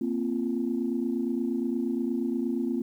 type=chord; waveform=sine; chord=Bb suspended second; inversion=none; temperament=equal with one note detuned; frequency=233.1 / 261.6 / 344.2 Hz; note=Bb3 / C4 / F4; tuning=0 / 0 / -25 cents; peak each=-29 / -29 / -31 dBFS; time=0.01-2.82 s; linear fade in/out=5 ms; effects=tanh soft clip ceiling -17 dBFS + 10-bit